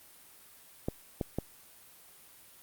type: clicks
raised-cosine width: 2 ms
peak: -17 dBFS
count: 3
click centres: 0.885 / 1.212 / 1.386 s
effects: white hiss -56 dBFS RMS until 2.62 s + Opus 32 kbps